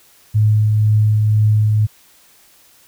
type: tone with tremolo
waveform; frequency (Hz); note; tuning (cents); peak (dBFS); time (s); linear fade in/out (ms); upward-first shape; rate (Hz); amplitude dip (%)
sine; 107; A2; -48; -9; 0.34-1.87; 20; triangle; 2; 25
effects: white hiss -50 dBFS RMS until 2.87 s